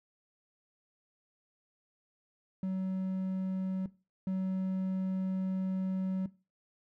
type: tone pair in turn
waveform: triangle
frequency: 188.4 / 188.4 Hz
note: F#3 / F#3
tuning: +32 / +32 cents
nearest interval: unison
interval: 0 cents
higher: neither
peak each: -29 / -28 dBFS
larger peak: second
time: 2.63-3.86 / 4.27-6.26 s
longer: second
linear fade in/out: 2 ms
effects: noise-tail reverb RT60 0.3 s tail -18 dB re dry